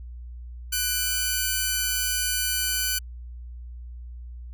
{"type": "tone pair together", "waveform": "5% pulse", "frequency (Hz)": [1499.9, 2374], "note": ["F#6", "D7"], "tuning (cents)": [23, 18], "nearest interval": "minor sixth", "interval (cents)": 795, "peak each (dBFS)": [-13, -21], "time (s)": [0.72, 2.99], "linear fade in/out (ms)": 10, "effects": ["added 60 Hz sine -36 dBFS peak until 4.53 s"]}